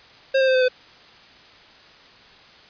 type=tone with pitch steps; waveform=square; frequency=535 / 527.6 / 520.4 / 513.2 / 506.1 Hz; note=C5 / C5 / C5 / C5 / B4; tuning=+38 / +14 / -9 / -34 / +42 cents; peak=-16 dBFS; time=0.34-0.685 s; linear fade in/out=10 ms; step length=69 ms; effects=white hiss -48 dBFS RMS until 2.69 s + resampled to 11025 Hz